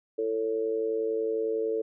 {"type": "tone with amplitude modulation", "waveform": "sine", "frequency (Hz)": 445.5, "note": "A4", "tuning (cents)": 22, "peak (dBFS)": -22, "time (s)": [0.18, 1.82], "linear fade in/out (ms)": 10, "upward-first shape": "sine", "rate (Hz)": 111, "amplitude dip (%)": 80, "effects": []}